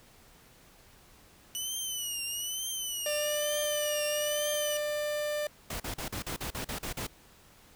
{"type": "tone with vibrato", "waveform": "15% pulse", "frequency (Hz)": 2960, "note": "F#7", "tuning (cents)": 0, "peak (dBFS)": -26, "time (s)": [1.55, 4.77], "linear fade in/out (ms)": 0, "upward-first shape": "triangle", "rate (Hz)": 1.1, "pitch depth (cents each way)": 120}
{"type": "tone", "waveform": "45% pulse", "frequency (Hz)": 595, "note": "D5", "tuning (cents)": 22, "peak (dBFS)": -30, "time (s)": [3.06, 5.47], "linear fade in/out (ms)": 2}
{"type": "noise bursts", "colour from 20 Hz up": "pink", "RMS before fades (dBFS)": -36, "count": 10, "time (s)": [5.7, 7.069], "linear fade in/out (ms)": 5, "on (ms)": 100, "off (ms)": 41}
{"effects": ["pink hiss -58 dBFS RMS until 7.75 s"]}